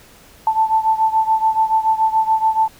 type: beating tone pair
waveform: sine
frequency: 880 / 887 Hz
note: A5 / A5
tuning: 0 / +14 cents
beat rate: 7 Hz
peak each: -15 / -18 dBFS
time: 0.47-2.68 s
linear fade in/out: 2 ms
effects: pink hiss -46 dBFS RMS until 2.79 s